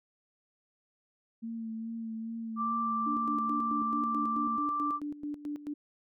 sine tone with vibrato, 225.7 Hz, A3, 44 cents sharp, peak -35 dBFS, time 1.42-4.58 s, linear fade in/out 20 ms, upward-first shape sine, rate 2.4 Hz, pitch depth 25 cents each way
sine tone, 1174.7 Hz, D6, in tune, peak -29 dBFS, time 2.56-5 s, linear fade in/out 50 ms
sine tone with tremolo, 293.7 Hz, D4, in tune, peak -33 dBFS, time 3.06-5.74 s, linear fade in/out 10 ms, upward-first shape square, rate 4.6 Hz, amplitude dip 75%
effects none

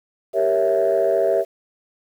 sine chord, G diminished seventh, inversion none, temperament equal, 392 / 466.2 / 554.4 / 659.3 Hz, G4 / Bb4 / Db5 / Fb5, 0 / 0 / 0 / 0 cents, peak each -21 / -22 / -21 / -18 dBFS, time 0.33-1.45 s, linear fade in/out 50 ms, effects tanh soft clip ceiling -9 dBFS + 8-bit

